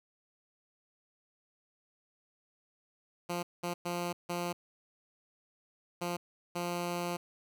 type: tone bursts at uneven times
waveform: 10% pulse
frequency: 174.61 Hz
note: F3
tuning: in tune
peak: -25 dBFS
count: 6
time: 3.29-3.43 / 3.63-3.74 / 3.85-4.13 / 4.29-4.53 / 6.01-6.17 / 6.55-7.17 s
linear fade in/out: 10 ms
effects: none